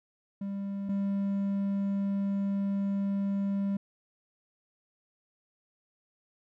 triangle tone pair in turn, 198.2 / 198.2 Hz, G3 / G3, +19 / +19 cents, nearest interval unison, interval 0 cents, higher neither, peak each -30 / -25 dBFS, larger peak second, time 0.41-0.89 / 0.89-3.77 s, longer second, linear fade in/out 5 ms, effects none

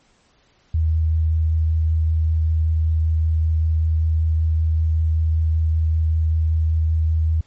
sine tone with vibrato, 79.8 Hz, D#2, 44 cents sharp, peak -15 dBFS, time 0.74-7.41 s, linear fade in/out 5 ms, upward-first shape triangle, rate 5.2 Hz, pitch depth 12 cents each way, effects pink hiss -59 dBFS RMS until 7.46 s + MP3 32 kbps

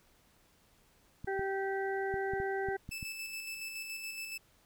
clicks, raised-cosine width 5 ms, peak -30 dBFS, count 8, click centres 1.245 / 1.394 / 2.141 / 2.336 / 2.401 / 2.687 / 2.891 / 3.028 s
harmonic tone, 389 Hz, G4, 13 cents flat, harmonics 1 / 2 / 4 / 5, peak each -34 / -38 / -40 / -45 dBFS, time 1.27-2.77 s, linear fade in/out 10 ms
sawtooth tone with tremolo, 2629 Hz, E7, 5 cents flat, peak -35 dBFS, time 2.91-4.38 s, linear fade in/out 10 ms, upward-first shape square, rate 7.1 Hz, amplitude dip 35%
effects pink hiss -67 dBFS RMS until 4.65 s

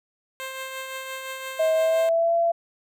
10% pulse tone with tremolo, 527 Hz, C5, 12 cents sharp, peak -22 dBFS, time 0.4-2.09 s, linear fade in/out 0 ms, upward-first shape triangle, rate 5.8 Hz, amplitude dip 40%
sine tone with pitch glide, 639 to 677 Hz, D#5 to E5, +46 to +46 cents, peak -18 dBFS, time 1.59-2.52 s, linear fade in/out 10 ms, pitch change +100 cents, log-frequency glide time 1.73-2.35 s
effects none

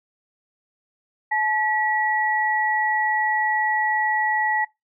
sine tone pair together, 861 / 1932.9 Hz, A5 / B6, -38 / -38 cents, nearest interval octave + major second, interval 1400 cents, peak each -22 dBFS, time 1.31-4.65 s, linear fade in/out 10 ms, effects noise-tail reverb RT60 0.2 s tail -24 dB re dry

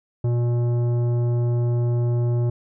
sine tone with tanh clipping, 120 Hz, B2, 49 cents flat, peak -20 dBFS, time 0.24-2.5 s, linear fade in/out 5 ms, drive 12 dB, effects none

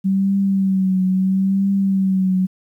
sine tone with vibrato, 191.4 Hz, G3, 41 cents flat, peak -14 dBFS, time 0.04-2.47 s, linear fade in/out 20 ms, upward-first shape triangle, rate 0.75 Hz, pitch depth 54 cents each way, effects 9-bit

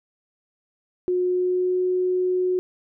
sine tone with pitch glide, 361.8 to 365.8 Hz, F#4 to F#4, -39 to -20 cents, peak -19 dBFS, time 1.08-2.59 s, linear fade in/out 0 ms, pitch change +19 cents, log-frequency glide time 1.23-1.8 s, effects none

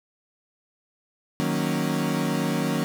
35% pulse chord, D# minor seventh, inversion none, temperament equal, 155.56 / 185 / 233.1 / 277.2 Hz, D#3 / F#3 / A#3 / C#4, 0 / 0 / 0 / 0 cents, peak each -27 dBFS, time 1.4-2.84 s, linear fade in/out 0 ms, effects none

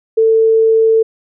sine tone, 446.3 Hz, A4, 25 cents sharp, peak -7 dBFS, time 0.17-1.03 s, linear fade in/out 10 ms, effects none

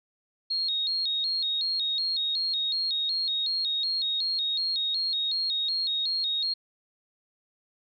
sine tone with vibrato, 3995 Hz, B7, 19 cents sharp, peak -25 dBFS, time 0.5-6.54 s, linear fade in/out 10 ms, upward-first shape square, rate 2.7 Hz, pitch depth 110 cents each way, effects none

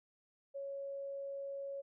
sine tone, 554.4 Hz, C#5, in tune, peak -40 dBFS, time 0.54-1.82 s, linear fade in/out 20 ms, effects none

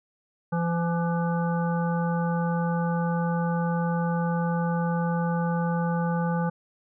harmonic tone with a mistuned harmonic, 170 Hz, F3, 46 cents flat, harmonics 1 / 3 / 5 / 7 / 9, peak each -24 / -32 / -32 / -37 / -38 dBFS, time 0.52-6.5 s, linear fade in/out 10 ms, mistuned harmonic 9, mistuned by -44 cents, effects none

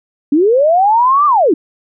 sine linear two-way sweep, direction up then down, 271 to 1209 to 271 Hz, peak -7 dBFS, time 0.32-1.54 s, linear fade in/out 5 ms, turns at 1.26 s, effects none

